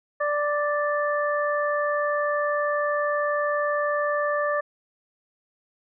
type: harmonic tone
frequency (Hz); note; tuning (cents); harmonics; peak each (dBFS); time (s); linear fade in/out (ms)
587.3; D5; 0; 1 / 2 / 3; -24 / -27 / -29; 0.2-4.61; 10
effects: none